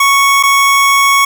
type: tone with dropouts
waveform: 25% pulse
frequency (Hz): 1108.7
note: C#6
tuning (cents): 0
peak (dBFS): -3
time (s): 0-1.25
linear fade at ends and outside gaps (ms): 5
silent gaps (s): 0.428-0.434
effects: none